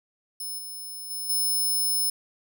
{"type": "tone with level steps", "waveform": "5% pulse", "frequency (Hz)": 5220, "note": "E8", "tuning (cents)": -18, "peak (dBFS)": [-26, -30, -25, -17], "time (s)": [0.4, 2.1], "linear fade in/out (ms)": 5, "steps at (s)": [0.58, 1.1, 1.29], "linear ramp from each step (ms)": 10, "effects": []}